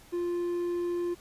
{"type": "tone", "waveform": "triangle", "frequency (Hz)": 349.2, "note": "F4", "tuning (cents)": 0, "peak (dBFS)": -26, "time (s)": [0.12, 1.15], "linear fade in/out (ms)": 20, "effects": ["pink hiss -55 dBFS RMS until 1.2 s", "resampled to 32000 Hz"]}